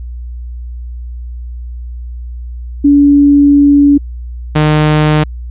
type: tone pair in turn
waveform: sine / sawtooth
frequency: 285.8 / 152.45 Hz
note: D4 / D#3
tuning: -47 / -35 cents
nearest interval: major seventh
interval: 1088 cents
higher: first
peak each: -3 dBFS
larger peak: neither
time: 2.84-3.98 / 4.55-5.24 s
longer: first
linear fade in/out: 10 ms
effects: added 60 Hz sine -21 dBFS peak until 5.5 s + resampled to 8000 Hz